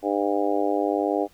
harmonic tone, 101 Hz, G#2, 48 cents flat, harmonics 3 / 4 / 5 / 6 / 7 / 8, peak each -26 / -27 / -28 / -29 / -29 / -30 dBFS, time 0.02-1.28 s, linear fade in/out 50 ms, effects pink hiss -58 dBFS RMS until 1.33 s

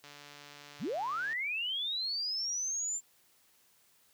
click train, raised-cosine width 0.2 ms, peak -33 dBFS, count 188, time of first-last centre 0.04-1.33 s, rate 145 Hz
sine linear sweep, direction up, 93 to 7340 Hz, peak -32 dBFS, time 0.79-3.01 s, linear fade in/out 50 ms
effects white hiss -67 dBFS RMS until 4.13 s + high-pass 60 Hz 12 dB/octave

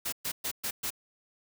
white noise bursts, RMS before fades -33 dBFS, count 5, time 0.05-0.905 s, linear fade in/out 10 ms, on 75 ms, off 120 ms, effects none

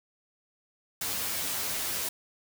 white noise with comb filter, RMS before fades -32 dBFS, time 1.01-2.09 s, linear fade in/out 5 ms, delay 11 ms, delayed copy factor +0.7, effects none

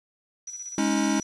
sine tone with tremolo, 5880 Hz, F#8, 12 cents flat, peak -33 dBFS, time 0.47-1.23 s, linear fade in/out 5 ms, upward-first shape square, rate 16 Hz, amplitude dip 50%
square chord, Ab suspended fourth, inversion none, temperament equal with one note detuned, 207.7 / 277.2 / 317.5 Hz, Ab3 / Db4 / Eb4, 0 / 0 / +35 cents, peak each -27 dBFS, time 0.78-1.2 s, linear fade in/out 2 ms
effects resampled to 24000 Hz + 9-bit

